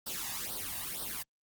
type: noise with flanger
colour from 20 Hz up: white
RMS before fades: -38 dBFS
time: 0.06-1.23 s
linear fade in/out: 10 ms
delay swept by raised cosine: 0.21 to 1.11 ms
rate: 2.1 Hz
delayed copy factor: +0.8
effects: Opus 48 kbps